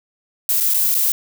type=noise with dropouts; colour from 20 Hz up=violet; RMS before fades=-17 dBFS; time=0.49-1.12 s; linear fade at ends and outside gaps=1 ms; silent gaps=0.602-0.607 / 0.738-0.743 / 0.944-0.949 s; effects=none